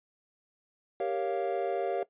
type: chord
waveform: triangle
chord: G half-diminished seventh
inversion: none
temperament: equal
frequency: 392 / 466.2 / 554.4 / 698.5 Hz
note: G4 / Bb4 / Db5 / F5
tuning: 0 / 0 / 0 / 0 cents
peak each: -32 dBFS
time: 1-2.03 s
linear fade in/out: 2 ms
effects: noise-tail reverb RT60 0.1 s tail -17 dB re dry + resampled to 8000 Hz